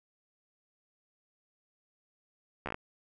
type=slowing click train; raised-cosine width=0.5 ms; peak=-21 dBFS; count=6; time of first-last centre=2.66-2.744 s; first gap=13 ms; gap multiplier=1.13; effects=none

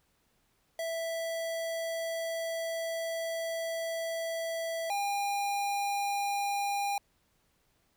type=tone pair in turn; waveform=square; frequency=659.3 / 806.1 Hz; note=E5 / G5; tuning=0 / +48 cents; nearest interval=minor third; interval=348 cents; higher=second; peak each=-33 / -30 dBFS; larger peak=second; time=0.79-4.9 / 4.9-6.98 s; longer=first; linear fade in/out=2 ms; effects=pink hiss -72 dBFS RMS until 7.96 s

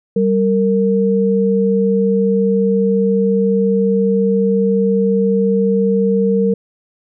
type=tone pair together; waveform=sine; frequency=194.41 / 460 Hz; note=G3 / A#4; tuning=-14 / -23 cents; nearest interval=octave + minor third; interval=1491 cents; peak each=-14 dBFS; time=0.16-6.54 s; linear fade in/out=5 ms; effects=none

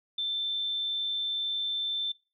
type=tone; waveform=sine; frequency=3549 Hz; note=A7; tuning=14 cents sharp; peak=-28 dBFS; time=0.18-2.12 s; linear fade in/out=5 ms; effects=noise-tail reverb RT60 0.3 s tail -21 dB re dry

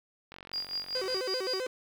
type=click train; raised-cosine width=0.3 ms; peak=-29 dBFS; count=40; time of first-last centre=0.32-1.168 s; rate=46 Hz
type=tone with tremolo; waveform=sine; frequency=4827 Hz; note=D8; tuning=47 cents sharp; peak=-29 dBFS; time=0.53-1.62 s; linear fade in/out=5 ms; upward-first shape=triangle; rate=5.3 Hz; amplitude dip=95%
type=tone with vibrato; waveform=45% pulse; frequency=440 Hz; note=A4; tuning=in tune; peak=-32 dBFS; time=0.95-1.67 s; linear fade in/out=5 ms; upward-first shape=square; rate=7.7 Hz; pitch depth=260 cents each way
effects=low-pass 9000 Hz 12 dB/octave + 9-bit

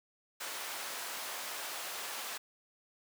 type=high-pass noise; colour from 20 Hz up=pink; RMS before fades=-41 dBFS; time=0.4-2.38 s; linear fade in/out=10 ms; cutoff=740 Hz; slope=12 dB/octave; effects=none

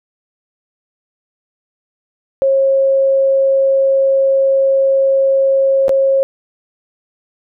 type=tone with dropouts; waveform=sine; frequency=541 Hz; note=C#5; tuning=42 cents flat; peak=-9 dBFS; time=2.42-6.23 s; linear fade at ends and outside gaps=0 ms; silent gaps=5.882-5.893 s; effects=none

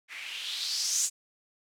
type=noise with low-pass filter sweep; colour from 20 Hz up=violet; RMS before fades=-32 dBFS; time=0.08-1.1 s; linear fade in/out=50 ms; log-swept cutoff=2000 to 7500 Hz; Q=4; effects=none

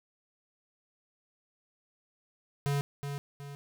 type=tone with echo; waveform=square; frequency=141.9 Hz; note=C#3; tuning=41 cents sharp; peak=-28 dBFS; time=2.66-2.81 s; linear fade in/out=0 ms; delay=370 ms; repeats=2; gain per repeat=-7 dB; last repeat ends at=3.55 s; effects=none

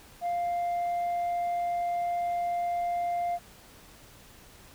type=tone; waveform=sine; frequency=698.5 Hz; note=F5; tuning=in tune; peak=-24 dBFS; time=0.21-3.39 s; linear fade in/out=50 ms; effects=tanh soft clip ceiling -26 dBFS + pink hiss -53 dBFS RMS until 4.74 s

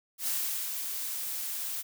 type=noise with ADSR envelope; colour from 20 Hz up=blue; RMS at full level=-30 dBFS; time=0.18-1.83 s; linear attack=93 ms; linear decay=400 ms; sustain=-5 dB; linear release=27 ms; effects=none

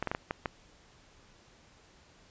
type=clicks; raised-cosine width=0.5 ms; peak=-16 dBFS; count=6; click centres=0.026 / 0.073 / 0.115 / 0.149 / 0.309 / 0.458 s; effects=pink hiss -60 dBFS RMS until 2.3 s + resampled to 16000 Hz

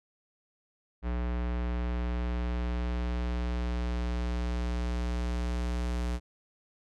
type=tone with low-pass filter sweep; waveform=square; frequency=60.1 Hz; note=B1; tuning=46 cents flat; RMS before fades=-31 dBFS; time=1.02-6.2 s; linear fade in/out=50 ms; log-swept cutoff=2200 to 8900 Hz; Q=0.8; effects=none

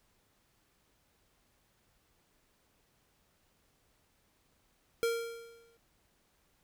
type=tone with exponential decay; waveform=square; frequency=463.5 Hz; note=A#4; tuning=10 cents flat; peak=-27 dBFS; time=5.03-5.77 s; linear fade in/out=0 ms; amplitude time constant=160 ms; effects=pink hiss -72 dBFS RMS until 6.63 s

